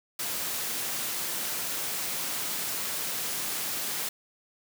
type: high-pass noise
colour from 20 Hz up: white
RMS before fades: -32 dBFS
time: 0.19-4.09 s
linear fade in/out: 5 ms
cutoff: 110 Hz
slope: 24 dB/octave
effects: none